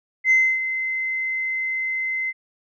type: tone with ADSR envelope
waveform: sine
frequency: 2062 Hz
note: C7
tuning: 26 cents flat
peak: -11 dBFS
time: 0.24-2.33 s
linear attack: 68 ms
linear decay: 280 ms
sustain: -11 dB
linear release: 38 ms
effects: tanh soft clip ceiling -9 dBFS